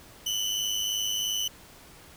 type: tone pair together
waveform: 30% pulse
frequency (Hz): 2960 / 3063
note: F#7 / G7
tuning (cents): 0 / -41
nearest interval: minor second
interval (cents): 59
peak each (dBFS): -26 / -28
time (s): 0.26-1.48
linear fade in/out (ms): 5
effects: pink hiss -51 dBFS RMS until 2.16 s